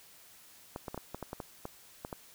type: clicks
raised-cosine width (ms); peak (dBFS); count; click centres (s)
1; -24; 11; 0.761 / 0.882 / 0.945 / 0.977 / 1.146 / 1.227 / 1.331 / 1.402 / 1.654 / 2.049 / 2.128
effects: white hiss -57 dBFS RMS until 2.34 s